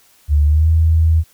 sine tone with pitch glide, 73.6 to 80.73 Hz, D2 to E2, +4 to -36 cents, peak -9 dBFS, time 0.28-1.24 s, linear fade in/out 50 ms, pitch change +160 cents, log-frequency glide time 0.45-0.69 s, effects white hiss -52 dBFS RMS until 1.33 s

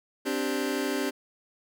sawtooth chord, C suspended second, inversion none, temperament just, 261.6 / 294.3 / 392.4 Hz, C4 / D4 / G4, 0 / +4 / +2 cents, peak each -27 dBFS, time 0.25-1.11 s, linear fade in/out 20 ms, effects none

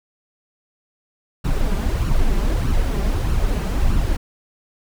brown noise with flanger, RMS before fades -18 dBFS, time 1.44-4.17 s, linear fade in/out 10 ms, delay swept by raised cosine 0.7 to 5.1 ms, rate 1.6 Hz, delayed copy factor +0.55, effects none

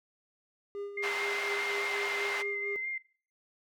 triangle tone with tremolo, 404.4 Hz, G#4, 46 cents flat, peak -33 dBFS, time 0.75-2.76 s, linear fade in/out 0 ms, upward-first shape sine, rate 4.2 Hz, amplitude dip 55%
sine tone with vibrato, 2093 Hz, C7, in tune, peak -33 dBFS, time 0.97-2.98 s, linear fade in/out 5 ms, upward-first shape sine, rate 4.8 Hz, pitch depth 23 cents each way
white band-pass noise, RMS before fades -37 dBFS, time 1.02-2.43 s, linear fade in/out 20 ms, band 670 to 2300 Hz, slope 12 dB/octave
effects noise-tail reverb RT60 0.4 s tail -20 dB re dry

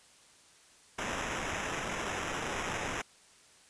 white noise with sample-and-hold, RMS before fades -36 dBFS, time 0.98-3.02 s, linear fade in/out 10 ms, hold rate 4410 Hz, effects white hiss -60 dBFS RMS until 3.69 s + resampled to 22050 Hz

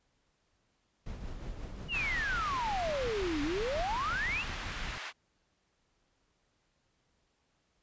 brown noise with tremolo, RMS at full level -39 dBFS, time 1.06-4.98 s, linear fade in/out 5 ms, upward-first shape triangle, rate 5.6 Hz, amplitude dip 45%
sine exponential two-way sweep, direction down then up, 2960 to 279.8 to 2960 Hz, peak -31 dBFS, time 1.88-4.45 s, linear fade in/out 50 ms, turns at 3.42 s
white band-pass noise, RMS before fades -42 dBFS, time 1.91-5.13 s, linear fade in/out 50 ms, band 870 to 2500 Hz, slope 12 dB/octave
effects pink hiss -75 dBFS RMS until 7.82 s + resampled to 16000 Hz

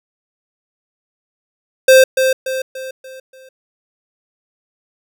square tone with echo, 523.3 Hz, C5, in tune, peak -5 dBFS, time 1.88-2.04 s, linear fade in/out 5 ms, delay 290 ms, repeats 5, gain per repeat -7 dB, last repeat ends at 3.49 s, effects none

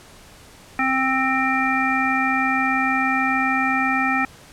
harmonic tone, 263.2 Hz, C4, 10 cents sharp, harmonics 1 / 3 / 5 / 7 / 9, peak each -24 / -24 / -24 / -24 / -24 dBFS, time 0.79-4.25 s, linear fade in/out 2 ms, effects pink hiss -46 dBFS RMS until 4.52 s + low-pass 11000 Hz 12 dB/octave

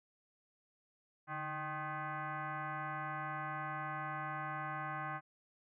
sine tone with frequency modulation, 146.83 Hz, D3, in tune, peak -38 dBFS, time 1.27-5.21 s, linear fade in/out 50 ms, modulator 462 Hz, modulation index 3.4, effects none

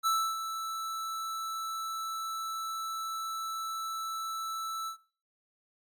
square tone with ADSR envelope, 1319 Hz, E6, 1 cent sharp, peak -25 dBFS, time 0.03-4.97 s, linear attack 35 ms, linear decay 290 ms, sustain -10 dB, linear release 95 ms, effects noise-tail reverb RT60 0.4 s tail -19 dB re dry + AAC 64 kbps

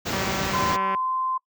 pink band-stop noise, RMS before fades -27 dBFS, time 0.05-0.77 s, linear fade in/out 20 ms, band 7300 to 15000 Hz, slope 48 dB/octave
click train, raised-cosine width 0.5 ms, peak -15 dBFS, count 158, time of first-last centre 0.13-0.948 s, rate 192 Hz
sine tone with pitch glide, 1026 to 1037.9 Hz, C6 to C6, -34 to -14 cents, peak -23 dBFS, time 0.53-1.38 s, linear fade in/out 10 ms, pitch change +20 cents, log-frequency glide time 0.83-1.16 s
effects noise-tail reverb RT60 0.1 s tail -22 dB re dry + high-pass 80 Hz 12 dB/octave

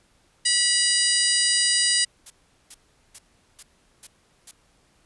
harmonic tone, 973 Hz, B5, 26 cents flat, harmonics 2 / 3 / 4 / 5 / 6 / 7 / 8 / 9, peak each -28 / -27 / -29 / -23 / -34 / -33 / -31 / -23 dBFS, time 0.45-2.05 s, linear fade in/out 10 ms
blue noise bursts, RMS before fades -39 dBFS, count 6, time 2.26-4.512 s, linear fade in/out 5 ms, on 42 ms, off 400 ms
effects pink hiss -62 dBFS RMS until 5.05 s + resampled to 24000 Hz

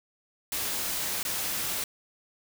white noise with dropouts, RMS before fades -31 dBFS, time 0.52-1.84 s, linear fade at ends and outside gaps 2 ms, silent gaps 1.23-1.25 s, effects none

